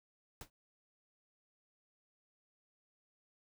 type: noise with exponential decay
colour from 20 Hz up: pink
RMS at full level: -43 dBFS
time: 0.41-0.5 s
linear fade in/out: 1 ms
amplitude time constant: 19 ms
effects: none